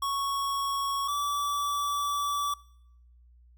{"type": "tone pair in turn", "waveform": "square", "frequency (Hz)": [1108.7, 1153.8], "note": ["C#6", "D6"], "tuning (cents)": [0, -31], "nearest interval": "minor second", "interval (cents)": 69, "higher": "second", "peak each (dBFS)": [-28, -28], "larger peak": "neither", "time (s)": [[0.02, 1.08], [1.08, 2.54]], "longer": "second", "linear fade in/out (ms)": 5, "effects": ["noise-tail reverb RT60 0.8 s tail -24 dB re dry", "added 60 Hz sine -54 dBFS peak until 3.57 s"]}